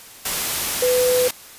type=tone in noise; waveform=sine; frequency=500 Hz; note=B4; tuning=21 cents sharp; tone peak=-15 dBFS; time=0.82-1.28 s; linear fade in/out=5 ms; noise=white; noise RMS=-23 dBFS; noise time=0.25-1.31 s; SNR=+5 dB; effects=white hiss -42 dBFS RMS until 1.58 s + resampled to 32000 Hz